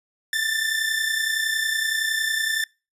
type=tone pair together; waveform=sawtooth; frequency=1760 / 1790.8 Hz; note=A6 / A6; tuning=0 / +30 cents; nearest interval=unison; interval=30 cents; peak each=-21 dBFS; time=0.33-2.64 s; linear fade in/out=2 ms; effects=noise-tail reverb RT60 0.3 s tail -26 dB re dry + resampled to 32000 Hz